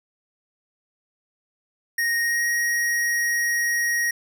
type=tone with pitch glide; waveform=square; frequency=1864.7 to 1885.3 Hz; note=A#6 to A#6; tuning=0 to +19 cents; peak=-21 dBFS; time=1.98-4.11 s; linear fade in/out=5 ms; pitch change=+19 cents; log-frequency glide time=2.22-2.46 s; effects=none